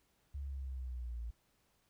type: linear sweep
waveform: sine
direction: down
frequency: 71 to 56.3 Hz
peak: -39 dBFS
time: 0.34-1.31 s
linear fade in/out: 10 ms
effects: pink hiss -75 dBFS RMS until 1.89 s